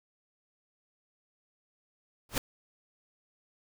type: noise with exponential growth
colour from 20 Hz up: pink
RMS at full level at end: -24 dBFS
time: 2.29-2.38 s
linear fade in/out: 2 ms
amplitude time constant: 19 ms
effects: none